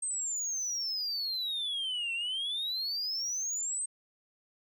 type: exponential two-way sweep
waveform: sine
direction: down then up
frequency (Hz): 8430 to 2692 to 8430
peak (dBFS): -29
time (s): 0.02-3.86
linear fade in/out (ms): 10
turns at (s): 2.13
effects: tanh soft clip ceiling -30 dBFS